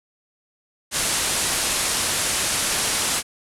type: low-pass noise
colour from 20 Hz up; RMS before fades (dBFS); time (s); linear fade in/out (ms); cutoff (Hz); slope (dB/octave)
white; -23; 0.91-3.23; 50; 11000; 48
effects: none